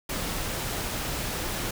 pink noise, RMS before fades -31 dBFS, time 0.09-1.71 s, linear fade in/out 5 ms, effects none

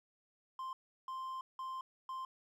triangle tone bursts at uneven times, 1046.5 Hz, C6, in tune, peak -38 dBFS, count 4, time 0.59-0.73 / 1.08-1.41 / 1.59-1.81 / 2.09-2.25 s, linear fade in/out 2 ms, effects none

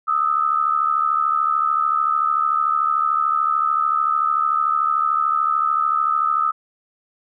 sine tone pair together, 1235.5 / 1309 Hz, D#6 / E6, -13 / -13 cents, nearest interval minor second, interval 100 cents, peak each -19 dBFS, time 0.07-6.52 s, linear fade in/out 20 ms, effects none

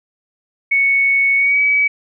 sine tone with pitch glide, 2217 to 2279 Hz, C#7 to C#7, 0 to +47 cents, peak -11 dBFS, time 0.71-1.88 s, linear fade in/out 10 ms, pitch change +47 cents, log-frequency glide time 1.36-1.61 s, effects none

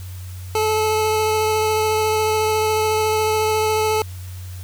25% pulse tone with vibrato, 433.4 Hz, A4, 26 cents flat, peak -13 dBFS, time 0.55-4.02 s, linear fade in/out 2 ms, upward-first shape sine, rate 14 Hz, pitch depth 10 cents each way, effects added 91 Hz sine -30 dBFS peak until 4.63 s + white hiss -44 dBFS RMS until 4.63 s

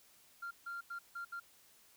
sine tone bursts at uneven times, 1389 Hz, F6, 10 cents flat, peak -39 dBFS, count 5, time 0.42-0.51 / 0.66-0.81 / 0.9-0.99 / 1.15-1.25 / 1.32-1.4 s, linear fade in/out 10 ms, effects tanh soft clip ceiling -38 dBFS + white hiss -65 dBFS RMS until 1.96 s

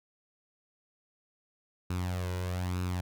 sawtooth tone with flanger, 90.4 Hz, F#2, 40 cents flat, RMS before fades -33 dBFS, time 1.9-3.01 s, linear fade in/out 5 ms, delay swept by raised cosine 0.76 to 2.06 ms, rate 1.1 Hz, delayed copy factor +0.6, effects none

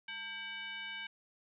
sine tone with frequency modulation, 2284 Hz, D7, 49 cents flat, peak -40 dBFS, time 0.08-1.07 s, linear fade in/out 5 ms, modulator 694 Hz, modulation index 1.4, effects none

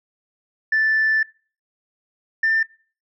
sine tone pair in turn, 1760 / 1789.7 Hz, A6 / A6, 0 / +29 cents, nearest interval unison, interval 29 cents, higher second, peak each -14 / -14 dBFS, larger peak neither, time 0.72-1.23 / 2.43-2.63 s, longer first, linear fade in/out 5 ms, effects noise-tail reverb RT60 0.4 s tail -23 dB re dry + tanh soft clip ceiling -12 dBFS

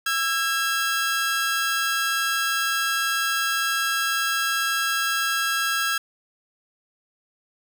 sawtooth tone pair together, 1335 / 1632.4 Hz, E6 / G#6, +22 / -30 cents, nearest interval minor third, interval 348 cents, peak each -22 / -20 dBFS, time 0.06-5.98 s, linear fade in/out 5 ms, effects none

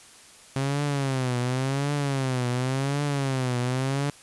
sawtooth tone with vibrato, 133.6 Hz, C3, 36 cents sharp, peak -20 dBFS, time 0.56-4.1 s, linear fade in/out 2 ms, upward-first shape triangle, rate 0.91 Hz, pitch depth 160 cents each way, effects white hiss -50 dBFS RMS until 4.22 s + resampled to 24000 Hz

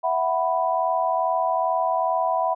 sine chord, E suspended second, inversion none, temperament just, 659.3 / 741.7 / 988.9 Hz, E5 / F#5 / B5, 0 / +4 / +2 cents, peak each -24 dBFS, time 0.03-2.55 s, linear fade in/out 20 ms, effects none

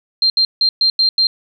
sine tone bursts at uneven times, 4172 Hz, C8, 6 cents flat, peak -10 dBFS, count 6, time 0.22-0.3 / 0.37-0.45 / 0.61-0.69 / 0.81-0.9 / 0.99-1.09 / 1.18-1.27 s, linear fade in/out 2 ms, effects none

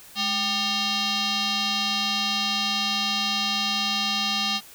sine tone with frequency modulation, 209 Hz, G#3, 11 cents sharp, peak -22 dBFS, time 0.15-4.61 s, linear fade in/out 50 ms, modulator 995 Hz, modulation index 4.7, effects white hiss -47 dBFS RMS until 4.74 s

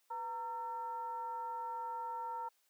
sine tone with frequency modulation, 922 Hz, A#5, 19 cents flat, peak -38 dBFS, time 0.1-2.49 s, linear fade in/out 10 ms, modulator 427 Hz, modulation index 0.53, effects white hiss -75 dBFS RMS until 2.69 s + high-pass 400 Hz 12 dB/octave

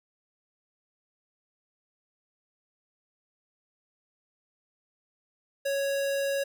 square tone, 554.4 Hz, C#5, in tune, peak -27 dBFS, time 5.65-6.44 s, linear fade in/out 10 ms, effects none

